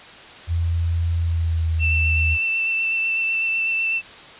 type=tone with pitch glide; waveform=sine; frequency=84.2 to 80.17 Hz; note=E2 to E2; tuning=+37 to -48 cents; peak=-18 dBFS; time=0.47-2.38 s; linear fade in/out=50 ms; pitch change=-85 cents; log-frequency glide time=1.2-1.9 s
type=tone with vibrato; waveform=sine; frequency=2670 Hz; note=E7; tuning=22 cents sharp; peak=-19 dBFS; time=1.79-4.02 s; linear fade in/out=50 ms; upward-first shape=sine; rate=8 Hz; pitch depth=15 cents each way
effects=white hiss -41 dBFS RMS until 4.39 s + resampled to 8000 Hz